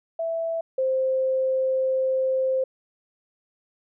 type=tone pair in turn; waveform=sine; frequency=660 / 523.8 Hz; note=E5 / C5; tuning=+2 / +2 cents; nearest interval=major third; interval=400 cents; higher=first; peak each=-24 / -20 dBFS; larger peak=second; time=0.19-0.61 / 0.78-2.64 s; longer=second; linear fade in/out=5 ms; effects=none